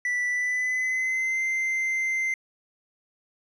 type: tone with pitch glide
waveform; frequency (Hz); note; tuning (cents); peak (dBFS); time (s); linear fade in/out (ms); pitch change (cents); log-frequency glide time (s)
triangle; 1970 to 2080; B6 to C7; -5 to -11; -22; 0.05-2.34; 2; +94; 0.28-1.42
effects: resampled to 22050 Hz